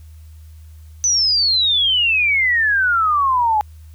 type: exponential sweep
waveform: sine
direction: down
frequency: 6100 to 830 Hz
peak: -13 dBFS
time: 1.04-3.61 s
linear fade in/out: 0 ms
effects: added 78 Hz sine -37 dBFS peak until 3.94 s + white hiss -57 dBFS RMS until 3.94 s